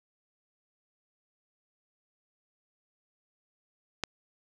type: click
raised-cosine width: 0.2 ms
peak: -12 dBFS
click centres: 4.037 s
effects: none